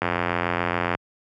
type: click train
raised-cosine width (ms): 0.5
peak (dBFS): -7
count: 82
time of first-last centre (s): 0.02-0.95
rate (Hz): 87.1
effects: high-pass 80 Hz 12 dB/octave